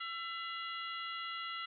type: harmonic tone with a mistuned harmonic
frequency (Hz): 671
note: E5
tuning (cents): +31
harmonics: 2 / 3 / 4 / 5 / 6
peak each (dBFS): -42 / -45 / -46 / -48 / -52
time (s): 0-1.66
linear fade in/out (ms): 10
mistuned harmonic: 4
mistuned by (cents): +97
effects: none